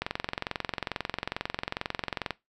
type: click train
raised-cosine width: 0.3 ms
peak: -13 dBFS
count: 52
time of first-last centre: 0.02-2.307 s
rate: 22.3 Hz
effects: noise-tail reverb RT60 0.2 s tail -20 dB re dry